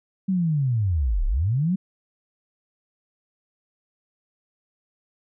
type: linear two-way sweep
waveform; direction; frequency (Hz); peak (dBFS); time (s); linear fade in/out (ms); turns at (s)
sine; down then up; 195.3 to 31.02 to 195.3; -19; 0.28-1.76; 10; 1.26
effects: none